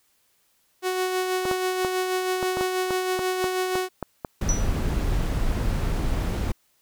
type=tone with tremolo; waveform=sawtooth; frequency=370 Hz; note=F#4; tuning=in tune; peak=-18 dBFS; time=0.82-3.89 s; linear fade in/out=50 ms; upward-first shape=sine; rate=6.2 Hz; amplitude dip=35%
type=clicks; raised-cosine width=1 ms; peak=-14 dBFS; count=12; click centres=1.454 / 1.513 / 1.848 / 2.428 / 2.571 / 2.61 / 2.907 / 3.192 / 3.442 / 3.755 / 4.027 / 4.248 s
type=noise; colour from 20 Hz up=brown; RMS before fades=-24 dBFS; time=4.41-6.52 s; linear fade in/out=5 ms
type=tone with exponential decay; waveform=sine; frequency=5900 Hz; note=F#8; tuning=6 cents flat; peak=-21 dBFS; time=4.49-4.72 s; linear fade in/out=0 ms; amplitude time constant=50 ms
effects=white hiss -66 dBFS RMS until 6.81 s